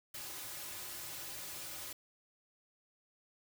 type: noise with comb filter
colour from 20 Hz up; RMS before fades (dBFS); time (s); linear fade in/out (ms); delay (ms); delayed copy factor
white; -45; 0.14-1.93; 5; 4.4; -0.8
effects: none